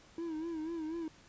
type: tone with vibrato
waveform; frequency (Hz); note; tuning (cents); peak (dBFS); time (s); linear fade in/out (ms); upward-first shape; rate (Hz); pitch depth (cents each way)
triangle; 323.8; E4; -31; -34; 0.18-1.08; 2; sine; 4.1; 84
effects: pink hiss -60 dBFS RMS until 1.28 s + resampled to 16000 Hz